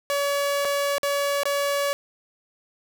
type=tone with dropouts; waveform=sawtooth; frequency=567 Hz; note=C#5; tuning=39 cents sharp; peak=-18 dBFS; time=0.1-1.93 s; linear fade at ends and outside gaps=0 ms; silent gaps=0.648-0.652 / 0.982-1.032 / 1.433-1.455 s; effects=none